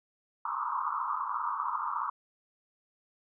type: band-pass noise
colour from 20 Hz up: white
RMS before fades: -33 dBFS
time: 0.45-2.1 s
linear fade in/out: 5 ms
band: 910 to 1300 Hz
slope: 96 dB/octave
effects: none